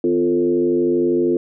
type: tone with frequency modulation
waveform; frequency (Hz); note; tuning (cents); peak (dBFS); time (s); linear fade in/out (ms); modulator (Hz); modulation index
sine; 349.2; F4; 0; -14; 0.04-1.37; 2; 92.7; 1
effects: none

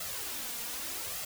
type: noise with flanger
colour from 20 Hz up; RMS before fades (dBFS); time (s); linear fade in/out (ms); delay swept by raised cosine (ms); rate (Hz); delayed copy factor
white; -38; 0-1.25; 5; 1.5 to 4.3; 0.82; +0.65
effects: none

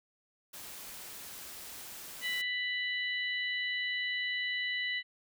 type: noise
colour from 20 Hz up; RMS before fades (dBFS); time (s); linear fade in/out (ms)
white; -46; 0.53-2.42; 10
type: harmonic tone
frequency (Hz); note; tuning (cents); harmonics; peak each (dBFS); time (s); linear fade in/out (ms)
990; B5; +4; 2 / 3 / 4; -33 / -38 / -41; 2.21-5.03; 50
effects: none

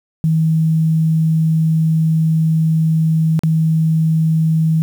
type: tone with dropouts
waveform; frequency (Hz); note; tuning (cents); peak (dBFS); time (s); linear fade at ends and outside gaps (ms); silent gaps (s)
sine; 160; D#3; +49; -11; 0.24-4.82; 0; 3.392-3.435
effects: 7-bit

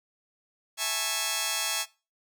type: chord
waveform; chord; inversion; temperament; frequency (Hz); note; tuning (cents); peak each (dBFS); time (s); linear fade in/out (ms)
5% pulse; A major seventh; second; just; 660 / 825 / 880 / 1100; E5 / G#5 / A5 / C#6; +2 / -12 / 0 / -14; -23; 0.77-1.86; 50
effects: noise-tail reverb RT60 0.3 s tail -20 dB re dry

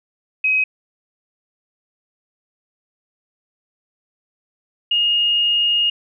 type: tone pair in turn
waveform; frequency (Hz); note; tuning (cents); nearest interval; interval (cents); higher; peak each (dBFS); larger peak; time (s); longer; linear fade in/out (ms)
sine; 2534 / 2852; D#7 / F7; +31 / +36; major second; 205; second; -14; neither; 0.44-0.64 / 4.91-5.9; second; 5
effects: none

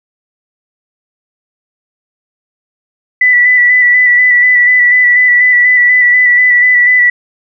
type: tone with vibrato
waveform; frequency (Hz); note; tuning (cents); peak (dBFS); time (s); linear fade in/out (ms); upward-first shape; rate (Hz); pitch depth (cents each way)
sine; 1975.5; B6; 0; -4; 3.21-7.1; 5; square; 4.1; 20
effects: none

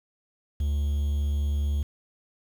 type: tone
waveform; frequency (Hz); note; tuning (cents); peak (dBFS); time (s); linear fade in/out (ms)
triangle; 72.3; D2; -27; -21; 0.6-1.83; 5
effects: 8-bit

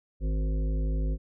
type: harmonic tone with a mistuned harmonic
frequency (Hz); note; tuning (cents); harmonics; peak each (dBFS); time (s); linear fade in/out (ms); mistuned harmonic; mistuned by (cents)
52.3; G#1; +13; 1 / 3 / 5 / 7 / 9 / 10; -25 / -36 / -40 / -45 / -49 / -47; 0.2-1.18; 50; 7; +28
effects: none

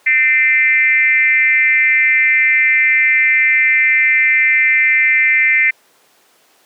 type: tone with frequency modulation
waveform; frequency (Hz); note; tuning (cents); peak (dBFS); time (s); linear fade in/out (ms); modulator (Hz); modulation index
sine; 2082; C7; -9; -9; 0.06-5.71; 10; 274; 0.91
effects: pink hiss -52 dBFS RMS until 6.65 s + high-pass 400 Hz 12 dB/octave

